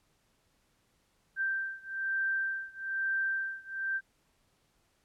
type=beating tone pair; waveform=sine; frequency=1568 / 1569.1 Hz; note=G6 / G6; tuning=0 / +1 cents; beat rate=1.1 Hz; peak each=-33 / -34 dBFS; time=1.36-4.01 s; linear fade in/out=50 ms; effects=pink hiss -72 dBFS RMS until 5.04 s + low-pass 12000 Hz 12 dB/octave